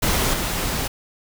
pink noise with level steps, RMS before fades -20 / -24 dBFS, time 0.02-0.88 s, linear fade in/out 10 ms, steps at 0.33 s, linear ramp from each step 10 ms, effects none

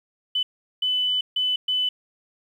sine tone bursts at uneven times, 3001 Hz, F#7, 24 cents sharp, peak -20 dBFS, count 4, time 0.35-0.43 / 0.82-1.21 / 1.36-1.56 / 1.68-1.89 s, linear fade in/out 5 ms, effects 9-bit

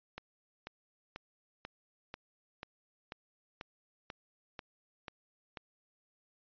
click train, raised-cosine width 0.3 ms, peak -26 dBFS, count 12, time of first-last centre 0.18-5.572 s, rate 2.04 Hz, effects resampled to 11025 Hz

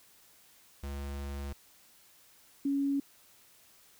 square / sine tone pair in turn, 70.1 / 278.9 Hz, C#2 / C#4, +20 / +11 cents, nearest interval 2 octaves, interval 2391 cents, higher second, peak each -37 / -27 dBFS, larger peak second, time 0.83-1.53 / 2.65-3 s, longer first, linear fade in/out 5 ms, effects white hiss -61 dBFS RMS until 3.99 s

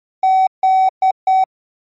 triangle tone bursts at uneven times, 758 Hz, F#5, 42 cents sharp, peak -6 dBFS, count 4, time 0.23-0.47 / 0.63-0.89 / 1.02-1.11 / 1.27-1.44 s, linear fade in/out 5 ms, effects tanh soft clip ceiling -5 dBFS + MP3 32 kbps

